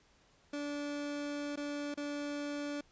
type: tone with dropouts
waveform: 30% pulse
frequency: 290 Hz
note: D4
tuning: 22 cents flat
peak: -34 dBFS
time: 0.53-2.81 s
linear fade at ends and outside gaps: 5 ms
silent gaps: 1.559-1.573 / 1.942-1.974 s
effects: pink hiss -67 dBFS RMS until 2.91 s + resampled to 16000 Hz